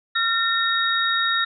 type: tone cluster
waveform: sine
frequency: 1372 / 1817 / 3765 Hz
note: F6 / A#6 / A#7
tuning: -31 / -45 / +16 cents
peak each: -23 dBFS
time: 0.15-1.45 s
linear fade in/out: 10 ms
effects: none